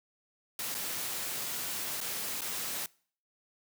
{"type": "noise with dropouts", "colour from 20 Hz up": "white", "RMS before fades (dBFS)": -36, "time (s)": [0.59, 2.86], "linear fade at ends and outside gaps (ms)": 2, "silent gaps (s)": [[0.745, 0.749], [2.005, 2.012], [2.409, 2.417]], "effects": ["noise-tail reverb RT60 0.5 s tail -24 dB re dry", "high-pass 100 Hz 12 dB/octave"]}